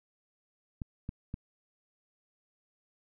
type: clicks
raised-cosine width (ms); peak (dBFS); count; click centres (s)
5; -24; 3; 0.818 / 1.091 / 1.341
effects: none